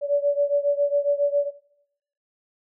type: beating tone pair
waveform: sine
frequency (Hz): 571 / 578.3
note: D5 / D5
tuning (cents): -49 / -27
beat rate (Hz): 7.3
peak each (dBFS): -21 / -23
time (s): 0.01-1.51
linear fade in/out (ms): 50
effects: noise-tail reverb RT60 0.7 s tail -17 dB re dry